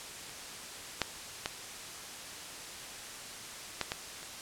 clicks, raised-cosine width 0.2 ms, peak -29 / -10 / -14 / -13 / -15 / -27 dBFS, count 6, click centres 0.295 / 1.017 / 1.459 / 3.813 / 3.919 / 4.23 s, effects white hiss -44 dBFS RMS until 4.41 s + low-pass 9000 Hz 12 dB/octave

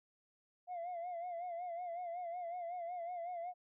sine tone with vibrato, 698.5 Hz, F5, in tune, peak -38 dBFS, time 0.67-3.54 s, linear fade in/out 50 ms, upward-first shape sine, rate 5.4 Hz, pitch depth 72 cents each way, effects tanh soft clip ceiling -38 dBFS

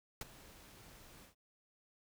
pink noise with ADSR envelope, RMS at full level -40 dBFS, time 0.21-1.35 s, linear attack 3 ms, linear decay 21 ms, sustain -18 dB, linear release 110 ms, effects none

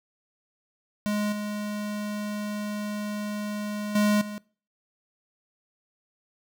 square tone with level steps, 208.5 Hz, G#3, 7 cents sharp, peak -25 / -30 / -20 / -34 dBFS, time 1.06-4.38 s, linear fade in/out 0 ms, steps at 1.32 / 3.95 / 4.21 s, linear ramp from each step 5 ms, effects noise-tail reverb RT60 0.4 s tail -22 dB re dry

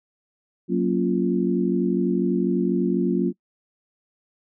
sine chord, Gb major seventh, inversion none, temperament equal, 185 / 233.1 / 277.2 / 349.2 Hz, Gb3 / Bb3 / Db4 / F4, 0 / 0 / 0 / 0 cents, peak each -23 / -25 / -26 / -24 dBFS, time 0.68-3.33 s, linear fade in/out 50 ms, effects noise-tail reverb RT60 0.1 s tail -25 dB re dry

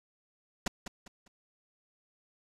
pink noise with echo, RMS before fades -30 dBFS, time 0.66-0.68 s, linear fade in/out 5 ms, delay 200 ms, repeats 3, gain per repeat -10 dB, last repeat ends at 1.28 s, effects low-pass 8000 Hz 12 dB/octave

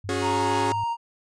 sine tone with pitch glide, 97.3 to 104.89 Hz, G2 to G#2, -12 to +18 cents, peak -32 dBFS, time 0.04-0.84 s, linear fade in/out 5 ms, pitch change +130 cents, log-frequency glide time 0.21-0.7 s
sawtooth chord, C# suspended fourth, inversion none, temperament equal with one note detuned, 277.2 / 363.8 / 415.3 Hz, C#4 / F#4 / G#4, 0 / -29 / 0 cents, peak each -25 dBFS, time 0.09-0.72 s, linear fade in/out 0 ms
triangle tone with vibrato, 932.3 Hz, A#5, in tune, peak -22 dBFS, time 0.21-0.97 s, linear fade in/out 50 ms, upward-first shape sine, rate 14 Hz, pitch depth 9 cents each way
effects resampled to 22050 Hz

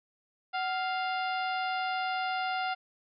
harmonic tone with a mistuned harmonic, 698.5 Hz, F5, in tune, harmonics 1 / 2 / 3 / 4 / 5 / 6 / 7, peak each -31 / -35 / -41 / -41 / -46 / -49 / -48 dBFS, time 0.53-2.75 s, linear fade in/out 20 ms, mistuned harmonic 1, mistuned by +120 cents, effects none

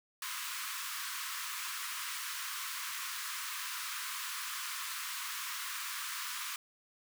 pink high-pass noise, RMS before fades -40 dBFS, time 0.22-6.56 s, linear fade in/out 2 ms, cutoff 1000 Hz, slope 96 dB/octave, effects none

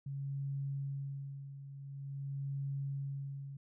sine tone with tremolo, 138.59 Hz, C#3, in tune, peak -35 dBFS, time 0.06-3.57 s, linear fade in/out 5 ms, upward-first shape sine, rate 0.47 Hz, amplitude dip 70%, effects none

